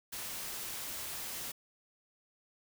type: noise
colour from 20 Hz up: white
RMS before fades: -41 dBFS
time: 0.12-1.52 s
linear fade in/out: 10 ms
effects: none